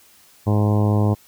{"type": "harmonic tone", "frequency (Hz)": 104.5, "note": "G#2", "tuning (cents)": 11, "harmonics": [1, 2, 3, 4, 5, 6, 7, 8, 9, 10], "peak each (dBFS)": [-16, -22, -26, -28, -30, -32, -33, -34, -35, -36], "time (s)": [0.46, 1.15], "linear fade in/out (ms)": 20, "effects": ["white hiss -52 dBFS RMS until 1.27 s"]}